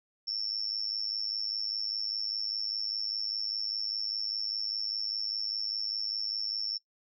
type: tone with amplitude modulation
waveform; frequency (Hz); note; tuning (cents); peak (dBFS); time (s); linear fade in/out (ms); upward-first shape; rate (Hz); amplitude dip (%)
sine; 5390; E8; +38; -27; 0.27-6.78; 10; sine; 105; 100
effects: noise-tail reverb RT60 0.1 s tail -22 dB re dry